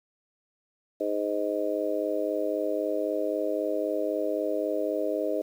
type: harmonic tone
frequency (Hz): 103.83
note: G#2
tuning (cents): 0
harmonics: 3 / 4 / 5 / 6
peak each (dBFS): -32 / -32 / -31 / -30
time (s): 1-5.42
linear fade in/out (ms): 10
effects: 9-bit